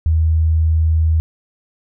sine tone, 80 Hz, D#2, 49 cents sharp, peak -11 dBFS, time 0.06-1.2 s, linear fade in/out 0 ms, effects none

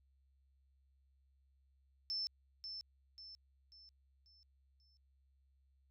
sine tone with echo, 5300 Hz, E8, 9 cents sharp, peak -37 dBFS, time 2.1-2.27 s, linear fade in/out 0 ms, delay 540 ms, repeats 5, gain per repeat -7 dB, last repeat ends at 4.97 s, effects added 67 Hz sine -70 dBFS peak until 5.9 s

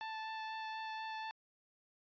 sawtooth tone with vibrato, 880 Hz, A5, in tune, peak -37 dBFS, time 0.01-1.31 s, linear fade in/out 0 ms, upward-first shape sine, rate 4.1 Hz, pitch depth 8 cents each way, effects resampled to 11025 Hz

